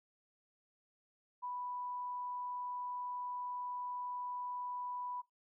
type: tone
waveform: sine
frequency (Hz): 987.8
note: B5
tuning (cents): 0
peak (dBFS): -39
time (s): 1.42-5.22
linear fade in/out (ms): 20
effects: noise-tail reverb RT60 0.2 s tail -21 dB re dry